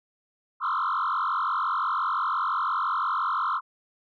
sine tone with frequency modulation, 1200 Hz, D6, 37 cents sharp, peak -22 dBFS, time 0.6-3.61 s, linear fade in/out 50 ms, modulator 45.8 Hz, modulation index 4.1, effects tanh soft clip ceiling -21 dBFS

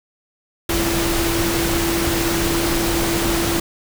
sine tone in noise, 336.5 Hz, E4, 36 cents sharp, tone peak -21 dBFS, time 0.69-3.6 s, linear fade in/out 5 ms, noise pink, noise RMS -21 dBFS, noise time 0.69-3.6 s, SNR -3 dB, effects none

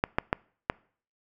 clicks, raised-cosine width 0.5 ms, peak -8 dBFS, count 4, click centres 0.039 / 0.185 / 0.329 / 0.699 s, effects noise-tail reverb RT60 0.5 s tail -25 dB re dry

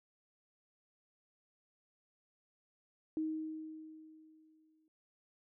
sine tone with exponential decay, 314.3 Hz, D#4, 18 cents sharp, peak -32 dBFS, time 3.17-4.88 s, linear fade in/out 1 ms, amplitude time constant 370 ms, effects none

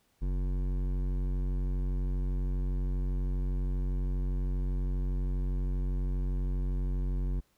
triangle tone with hard clipping, 46.25 Hz, F#1, in tune, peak -30 dBFS, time 0.21-7.41 s, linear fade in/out 20 ms, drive 17 dB, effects pink hiss -71 dBFS RMS until 7.57 s

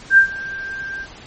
sine tone with ADSR envelope, 1581 Hz, G6, 14 cents sharp, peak -4 dBFS, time 0.1-1.07 s, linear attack 73 ms, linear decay 94 ms, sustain -21 dB, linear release 57 ms, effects pink hiss -40 dBFS RMS until 1.26 s + MP3 32 kbps

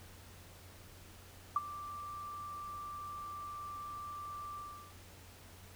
sine tone with ADSR envelope, 1174.7 Hz, D6, in tune, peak -25 dBFS, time 1.56-4.95 s, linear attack 3 ms, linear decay 27 ms, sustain -17 dB, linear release 390 ms, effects added 90 Hz sine -57 dBFS peak until 5.75 s + pink hiss -57 dBFS RMS until 5.75 s

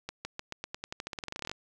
accelerating click train, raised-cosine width 0.2 ms, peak -19 dBFS, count 22, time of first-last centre 0.09-1.515 s, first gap 160 ms, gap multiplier 0.9, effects none

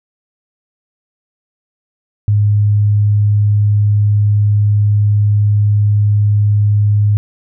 sine tone, 103.83 Hz, G#2, in tune, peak -8 dBFS, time 2.28-7.17 s, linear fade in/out 0 ms, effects none

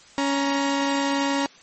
sawtooth tone pair together, 278.7 / 941 Hz, C#4 / A#5, +9 / +16 cents, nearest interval octave + major sixth, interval 2107 cents, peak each -18 / -23 dBFS, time 0.18-1.46 s, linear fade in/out 0 ms, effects white hiss -50 dBFS RMS until 1.62 s + MP3 32 kbps

